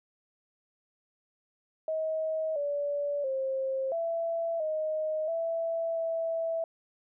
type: tone with pitch steps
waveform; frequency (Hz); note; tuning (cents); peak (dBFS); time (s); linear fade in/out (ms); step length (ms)
sine; 634 / 576 / 532 / 667 / 623 / 662 / 658; D#5 / D5 / C5 / E5 / D#5 / E5 / E5; +32 / -34 / +29 / +20 / +2 / +7 / -3; -28; 1.88-6.64; 2; 680
effects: none